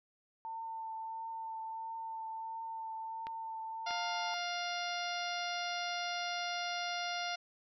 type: tone with vibrato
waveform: sine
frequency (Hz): 897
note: A5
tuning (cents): +33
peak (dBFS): -39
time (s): 0.45-4.34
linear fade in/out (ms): 0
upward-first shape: triangle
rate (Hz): 1.5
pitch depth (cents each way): 16
type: clicks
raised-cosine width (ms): 0.3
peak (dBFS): -29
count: 2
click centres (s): 3.269 / 3.908
type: harmonic tone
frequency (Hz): 702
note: F5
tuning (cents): +9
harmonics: 1 / 2 / 3 / 4 / 5 / 6 / 7 / 8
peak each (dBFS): -39 / -42 / -44 / -45 / -46 / -47 / -47 / -48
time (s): 3.86-7.36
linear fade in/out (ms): 10
effects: none